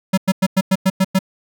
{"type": "tone bursts", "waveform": "square", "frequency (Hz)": 190, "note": "F#3", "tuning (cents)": 46, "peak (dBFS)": -12, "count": 8, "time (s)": [0.13, 1.191], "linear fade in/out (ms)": 10, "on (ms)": 46, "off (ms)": 99, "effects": []}